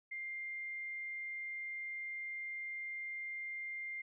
sine tone, 2100 Hz, C7, 6 cents sharp, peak -40 dBFS, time 0.11-4.02 s, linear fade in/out 10 ms, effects none

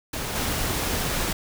pink noise with level steps, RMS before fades -30 / -26 dBFS, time 0.13-1.33 s, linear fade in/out 5 ms, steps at 0.35 s, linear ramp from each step 2 ms, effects none

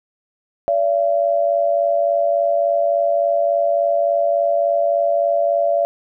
sine tone pair together, 574.5 / 678 Hz, D5 / E5, -38 / +49 cents, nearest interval minor third, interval 287 cents, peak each -17 dBFS, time 0.68-5.85 s, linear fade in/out 0 ms, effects none

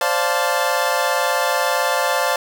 25% pulse chord, D minor seventh, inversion third, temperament equal with one note detuned, 523.3 / 581.3 / 698.5 / 880 Hz, C5 / D5 / F5 / A5, 0 / -18 / 0 / 0 cents, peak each -19 dBFS, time 0.01-2.36 s, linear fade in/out 2 ms, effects none

